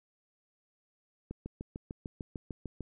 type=click train; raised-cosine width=3 ms; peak=-26 dBFS; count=11; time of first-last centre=1.31-2.807 s; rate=6.68 Hz; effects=none